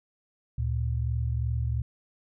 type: tone pair together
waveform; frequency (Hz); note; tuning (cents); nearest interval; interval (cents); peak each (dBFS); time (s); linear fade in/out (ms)
sine; 72.89 / 115.7; D2 / A#2; -12 / -13; minor sixth; 799; -28 / -28; 0.58-1.82; 5
effects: none